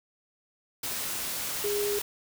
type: tone in noise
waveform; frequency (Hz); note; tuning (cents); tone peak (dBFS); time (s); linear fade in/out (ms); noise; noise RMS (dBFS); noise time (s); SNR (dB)
sine; 411; G#4; -18; -27; 1.64-1.99; 5; white; -33; 0.83-2.02; +3
effects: none